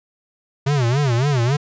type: tone with vibrato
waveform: square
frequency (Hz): 130.81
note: C3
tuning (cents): 0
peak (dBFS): -16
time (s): 0.66-1.57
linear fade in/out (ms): 10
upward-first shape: sine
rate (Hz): 3.6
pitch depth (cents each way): 210
effects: resampled to 16000 Hz